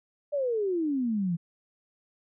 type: exponential sweep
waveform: sine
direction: down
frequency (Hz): 599 to 163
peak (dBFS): -25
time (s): 0.32-1.37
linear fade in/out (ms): 20
effects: none